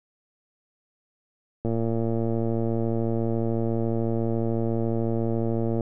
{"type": "click train", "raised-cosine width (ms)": 2, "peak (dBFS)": -14, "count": 475, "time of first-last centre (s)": [1.65, 5.808], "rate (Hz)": 114, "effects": []}